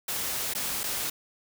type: noise with dropouts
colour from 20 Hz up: white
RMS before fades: -31 dBFS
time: 0.08-1.1 s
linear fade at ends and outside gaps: 5 ms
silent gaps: 0.537-0.549 / 0.834-0.838 s
effects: none